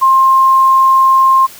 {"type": "tone", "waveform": "sine", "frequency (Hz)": 1060, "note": "C6", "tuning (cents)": 22, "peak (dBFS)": -5, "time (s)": [0.01, 1.47], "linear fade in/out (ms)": 20, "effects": ["white hiss -35 dBFS RMS until 1.59 s"]}